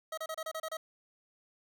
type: tone bursts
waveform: 25% pulse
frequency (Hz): 638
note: D#5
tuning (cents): +43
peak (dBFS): -32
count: 8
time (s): 0.12-0.77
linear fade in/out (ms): 5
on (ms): 55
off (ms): 30
effects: none